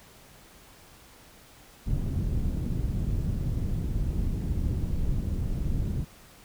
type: low-pass noise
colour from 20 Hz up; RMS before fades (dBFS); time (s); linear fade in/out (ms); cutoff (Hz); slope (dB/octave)
pink; -28; 1.86-6.05; 20; 170; 12
effects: pink hiss -53 dBFS RMS until 6.44 s